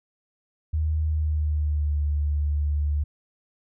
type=tone with pitch glide; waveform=sine; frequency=77.78 to 73.58 Hz; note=D#2 to D2; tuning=0 to +4 cents; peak=-21 dBFS; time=0.73-3.04 s; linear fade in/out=10 ms; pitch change=-96 cents; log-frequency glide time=1.06-1.97 s; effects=none